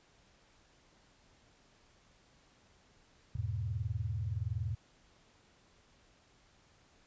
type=chord; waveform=sine; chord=E major; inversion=none; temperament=equal; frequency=82.41 / 103.83 / 123.47 Hz; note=E2 / G#2 / B2; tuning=0 / 0 / 0 cents; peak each=-39 / -36 / -39 dBFS; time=3.35-4.75 s; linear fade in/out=5 ms; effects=pink hiss -66 dBFS RMS until 7.06 s + resampled to 16000 Hz